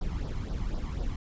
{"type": "noise with flanger", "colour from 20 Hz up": "brown", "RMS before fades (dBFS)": -32, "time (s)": [0.01, 1.16], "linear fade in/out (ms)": 5, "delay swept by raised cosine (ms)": [0.2, 0.99], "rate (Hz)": 4, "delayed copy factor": 0.7, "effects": ["resampled to 16000 Hz"]}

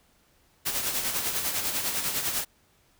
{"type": "noise with tremolo", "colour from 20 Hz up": "white", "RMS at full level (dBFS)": -27, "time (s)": [0.65, 2.45], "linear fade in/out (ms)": 20, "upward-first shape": "sine", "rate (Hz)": 10, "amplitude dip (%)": 50, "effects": ["pink hiss -64 dBFS RMS until 2.99 s"]}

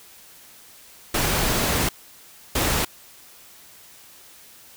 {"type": "noise bursts at uneven times", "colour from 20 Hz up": "pink", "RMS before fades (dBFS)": -22, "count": 2, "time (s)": [[1.14, 1.89], [2.55, 2.85]], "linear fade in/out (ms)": 5, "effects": ["white hiss -48 dBFS RMS until 4.76 s"]}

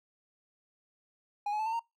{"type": "tone with pitch steps", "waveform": "triangle", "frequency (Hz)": [822, 846.6, 871.9, 898, 924.8], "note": ["G#5", "G#5", "A5", "A5", "A#5"], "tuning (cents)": [-18, 33, -16, 35, -14], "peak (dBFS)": -28, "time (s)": [1.46, 1.795], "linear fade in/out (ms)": 5, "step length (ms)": 67, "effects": ["noise-tail reverb RT60 0.2 s tail -24 dB re dry"]}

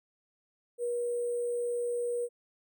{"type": "tone with sample-and-hold", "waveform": "sine", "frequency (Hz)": 480.8, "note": "B4", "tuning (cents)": -46, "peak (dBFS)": -29, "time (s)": [0.78, 2.29], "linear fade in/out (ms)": 50, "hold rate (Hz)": 8820, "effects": []}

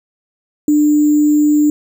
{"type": "tone with sample-and-hold", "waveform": "sine", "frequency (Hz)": 298, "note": "D4", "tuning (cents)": 25, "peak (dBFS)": -8, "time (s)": [0.68, 1.7], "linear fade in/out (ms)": 2, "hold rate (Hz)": 7350, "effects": []}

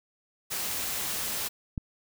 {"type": "noise", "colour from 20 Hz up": "white", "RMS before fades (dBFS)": -32, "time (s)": [0.5, 1.49], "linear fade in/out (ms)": 20}
{"type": "click", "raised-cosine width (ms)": 5, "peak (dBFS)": -19, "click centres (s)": 1.778}
{"effects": []}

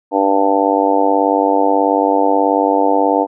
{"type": "harmonic tone", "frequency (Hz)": 98.4, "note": "G2", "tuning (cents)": 7, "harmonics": [3, 4, 5, 6, 7, 8, 9], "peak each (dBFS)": [-17, -23, -17, -22, -18, -20, -17], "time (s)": [0.11, 3.27], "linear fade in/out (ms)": 50, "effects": []}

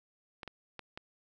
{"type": "clicks", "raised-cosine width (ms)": 0.3, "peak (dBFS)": -26, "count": 4, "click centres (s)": [0.432, 0.477, 0.793, 0.975], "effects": []}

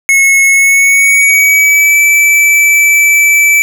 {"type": "tone with pitch glide", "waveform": "square", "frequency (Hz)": [2185, 2315], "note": ["C#7", "D7"], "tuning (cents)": [-26, -25], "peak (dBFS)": -5, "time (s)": [0.09, 3.62], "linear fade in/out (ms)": 0, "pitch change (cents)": 101, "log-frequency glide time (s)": [0.5, 2], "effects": []}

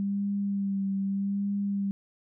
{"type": "tone with vibrato", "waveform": "sine", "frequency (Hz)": 198.1, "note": "G3", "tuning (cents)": 18, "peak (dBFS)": -26, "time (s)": [0, 1.91], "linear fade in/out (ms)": 0, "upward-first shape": "sine", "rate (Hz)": 0.81, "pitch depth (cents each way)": 26, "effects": []}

